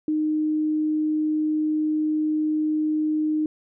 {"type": "tone", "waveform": "sine", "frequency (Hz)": 307.8, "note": "D#4", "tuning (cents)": -19, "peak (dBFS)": -20, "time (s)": [0.08, 3.46], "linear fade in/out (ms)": 2, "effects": []}